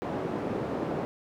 white band-pass noise, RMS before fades -32 dBFS, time 0.02-1.05 s, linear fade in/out 0 ms, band 140 to 490 Hz, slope 12 dB/octave, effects none

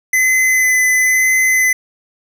square tone with vibrato, 2028 Hz, B6, 45 cents sharp, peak -11 dBFS, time 0.13-1.73 s, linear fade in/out 5 ms, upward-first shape sine, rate 1 Hz, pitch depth 12 cents each way, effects none

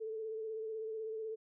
sine tone with vibrato, 440 Hz, A4, in tune, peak -38 dBFS, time 0-1.36 s, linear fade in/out 20 ms, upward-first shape sine, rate 16 Hz, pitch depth 29 cents each way, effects none

